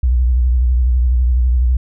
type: tone with vibrato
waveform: sine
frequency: 61.74 Hz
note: B1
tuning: in tune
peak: -10 dBFS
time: 0.03-1.77 s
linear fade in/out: 5 ms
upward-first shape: triangle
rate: 12 Hz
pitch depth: 110 cents each way
effects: none